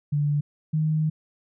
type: tone pair in turn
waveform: sine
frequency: 146.3 / 155.6 Hz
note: D3 / D#3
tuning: -6 / 0 cents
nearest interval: minor second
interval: 106 cents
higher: second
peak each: -20 dBFS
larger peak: neither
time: 0.12-0.41 / 0.73-1.1 s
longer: second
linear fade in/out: 10 ms
effects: none